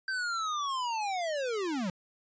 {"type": "linear sweep", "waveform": "square", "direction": "down", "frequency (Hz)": [1568, 170], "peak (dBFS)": -31, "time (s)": [0.08, 1.9], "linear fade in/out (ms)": 2, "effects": ["resampled to 16000 Hz"]}